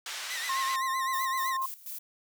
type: band-pass noise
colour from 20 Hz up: white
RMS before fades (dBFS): -38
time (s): 0.06-0.76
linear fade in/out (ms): 2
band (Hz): 1000 to 5300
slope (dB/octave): 12
type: tone with vibrato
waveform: sawtooth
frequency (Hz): 1916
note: A#6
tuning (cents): +47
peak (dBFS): -31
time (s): 0.3-1.57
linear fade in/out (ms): 5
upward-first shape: sine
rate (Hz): 7.8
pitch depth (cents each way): 100
type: tone with pitch glide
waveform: sine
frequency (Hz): 1069 to 1057.9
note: C6 to C6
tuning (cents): +37 to +19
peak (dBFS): -28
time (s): 0.49-1.66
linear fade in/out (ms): 5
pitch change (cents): -18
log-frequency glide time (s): 0.64-0.76
type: noise with tremolo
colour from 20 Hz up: violet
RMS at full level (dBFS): -39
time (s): 1.13-1.99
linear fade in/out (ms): 5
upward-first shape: square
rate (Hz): 4.1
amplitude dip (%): 80
effects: none